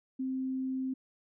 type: tone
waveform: sine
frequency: 261.6 Hz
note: C4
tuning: in tune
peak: -31 dBFS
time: 0.19-0.94 s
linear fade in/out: 10 ms
effects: none